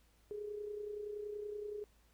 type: tone with amplitude modulation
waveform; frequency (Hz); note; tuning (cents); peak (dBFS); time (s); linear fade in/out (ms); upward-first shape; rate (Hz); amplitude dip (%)
sine; 416.6; G#4; +5; -38; 0.31-1.84; 0; sine; 30.6; 55
effects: added 55 Hz sine -68 dBFS peak until 2.13 s + pink hiss -72 dBFS RMS until 2.13 s